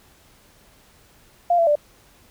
sine tone with pitch steps, 698 / 672 / 590 Hz, F5 / E5 / D5, -1 / +33 / +8 cents, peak -14 dBFS, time 1.5-1.755 s, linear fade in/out 5 ms, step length 85 ms, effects pink hiss -54 dBFS RMS until 2.3 s

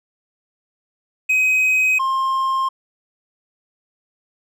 triangle tone pair in turn, 2524 / 1061.2 Hz, D#7 / C6, +24 / +24 cents, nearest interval octave + minor third, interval 1500 cents, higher first, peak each -12 / -15 dBFS, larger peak first, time 1.29-1.99 / 1.99-2.69 s, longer neither, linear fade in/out 10 ms, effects none

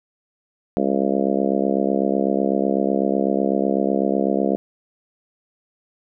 harmonic tone, 68 Hz, C#2, 33 cents flat, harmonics 3 / 4 / 5 / 6 / 7 / 8 / 9 / 10, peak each -23 / -24 / -25 / -26 / -26 / -27 / -28 / -28 dBFS, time 0.77-4.56 s, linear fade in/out 0 ms, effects none

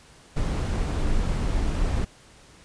brown noise, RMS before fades -24 dBFS, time 0.36-2.05 s, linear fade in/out 10 ms, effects pink hiss -52 dBFS RMS until 2.64 s + resampled to 22050 Hz

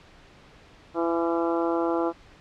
harmonic tone with a mistuned harmonic, 167.8 Hz, E3, 31 cents sharp, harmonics 2 / 3 / 4 / 5 / 6 / 7 / 8, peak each -25 / -29 / -31 / -33 / -35 / -36 / -37 dBFS, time 0.94-2.13 s, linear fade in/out 50 ms, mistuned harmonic 8, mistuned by +28 cents, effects pink hiss -52 dBFS RMS until 2.4 s + low-pass 4000 Hz 12 dB/octave

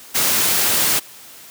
white noise, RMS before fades -17 dBFS, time 0.14-1 s, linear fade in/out 20 ms, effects white hiss -41 dBFS RMS until 1.5 s + high-pass 80 Hz 12 dB/octave

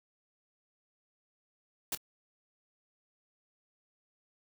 white noise with echo, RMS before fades -34 dBFS, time 1.92-1.95 s, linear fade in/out 2 ms, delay 25 ms, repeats 1, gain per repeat -15 dB, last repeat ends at 1.975 s, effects none

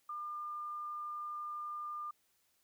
sine tone, 1202 Hz, D6, 40 cents sharp, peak -39 dBFS, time 0.09-2.11 s, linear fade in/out 5 ms, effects white hiss -75 dBFS RMS until 2.63 s

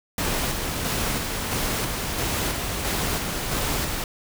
pink noise with tremolo, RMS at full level -25 dBFS, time 0.18-4.04 s, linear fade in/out 2 ms, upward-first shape square, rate 1.5 Hz, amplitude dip 30%, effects none

